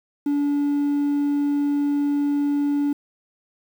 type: tone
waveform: triangle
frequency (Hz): 287.5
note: D4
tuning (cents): -37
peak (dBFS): -16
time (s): 0.26-2.93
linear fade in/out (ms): 5
effects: tanh soft clip ceiling -12 dBFS + 8-bit